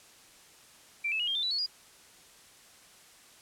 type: tone with pitch steps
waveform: sine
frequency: 2349 / 2606 / 2892 / 3209 / 3560 / 3951 / 4383 / 4864 Hz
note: D7 / E7 / F#7 / G7 / A7 / B7 / C#8 / D#8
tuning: 0 / -20 / -40 / +40 / +20 / 0 / -20 / -40 cents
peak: -28 dBFS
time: 1.04-1.664 s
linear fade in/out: 10 ms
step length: 78 ms
effects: white hiss -56 dBFS RMS until 3.41 s + low-pass 10000 Hz 12 dB/octave